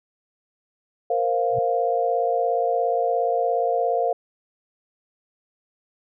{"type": "chord", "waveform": "sine", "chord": "Bb suspended second", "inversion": "none", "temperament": "equal", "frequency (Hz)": [466.2, 523.3, 698.5], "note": ["Bb4", "C5", "F5"], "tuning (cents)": [0, 0, 0], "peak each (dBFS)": [-24, -25, -22], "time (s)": [1.1, 4.13], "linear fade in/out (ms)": 5}
{"type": "tone with exponential growth", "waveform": "sine", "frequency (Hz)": 123.47, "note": "B2", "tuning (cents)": 0, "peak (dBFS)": -25, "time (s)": [1.49, 1.59], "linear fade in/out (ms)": 5, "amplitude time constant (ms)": 21}
{"effects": []}